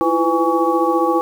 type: tone cluster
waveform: sine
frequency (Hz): 328.4 / 343.1 / 502 / 823 / 1128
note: E4 / F4 / B4 / G#5 / C#6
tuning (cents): -6 / -31 / +28 / -16 / +30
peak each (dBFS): -20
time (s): 0.01-1.21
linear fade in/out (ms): 0
effects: 7-bit